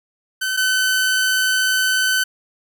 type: tone pair in turn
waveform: sawtooth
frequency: 1526 / 1518.9 Hz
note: G6 / F#6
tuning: -47 / +45 cents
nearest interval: unison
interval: 8 cents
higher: first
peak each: -16 / -12 dBFS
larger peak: second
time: 0.41-0.57 / 0.57-2.24 s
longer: second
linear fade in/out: 10 ms
effects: none